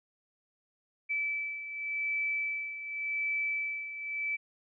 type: beating tone pair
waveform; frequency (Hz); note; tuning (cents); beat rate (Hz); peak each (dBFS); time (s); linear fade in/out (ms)
sine; 2311 / 2311.88; D7 / D7; -28 / -28; 0.88; -38 / -32; 1.09-4.37; 20
effects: none